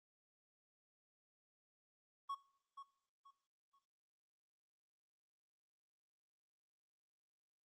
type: tone with echo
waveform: triangle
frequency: 1108.7 Hz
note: C#6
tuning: in tune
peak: -38 dBFS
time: 2.29-2.35 s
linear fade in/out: 10 ms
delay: 480 ms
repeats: 3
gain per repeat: -10 dB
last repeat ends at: 3.79 s
effects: noise-tail reverb RT60 0.6 s tail -18 dB re dry + Opus 24 kbps